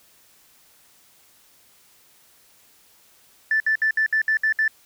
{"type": "tone bursts", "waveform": "sine", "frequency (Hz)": 1760, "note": "A6", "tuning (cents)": 0, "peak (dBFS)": -16, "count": 8, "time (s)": [3.51, 4.679], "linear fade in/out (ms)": 2, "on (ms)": 91, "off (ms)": 63, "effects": ["tanh soft clip ceiling -12 dBFS", "white hiss -56 dBFS RMS until 4.85 s"]}